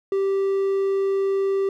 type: tone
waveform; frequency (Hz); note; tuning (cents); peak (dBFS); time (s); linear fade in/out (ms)
triangle; 390.7; G4; -6; -17; 0.12-1.69; 2
effects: none